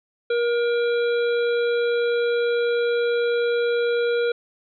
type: harmonic tone with a mistuned harmonic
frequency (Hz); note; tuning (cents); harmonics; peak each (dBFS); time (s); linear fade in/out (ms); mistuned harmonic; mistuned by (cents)
474.6; A#4; +31; 1 / 3 / 5 / 7 / 8; -19 / -29 / -36 / -39 / -38; 0.3-4.32; 5; 8; +71
effects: none